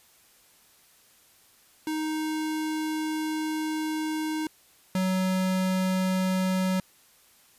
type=tone pair in turn; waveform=square; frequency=311.5 / 186.83 Hz; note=D#4 / F#3; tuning=+2 / +17 cents; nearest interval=major sixth; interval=885 cents; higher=first; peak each=-28 / -24 dBFS; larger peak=second; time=1.87-4.47 / 4.95-6.8 s; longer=first; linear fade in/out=2 ms; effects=white hiss -59 dBFS RMS until 7.58 s + resampled to 32000 Hz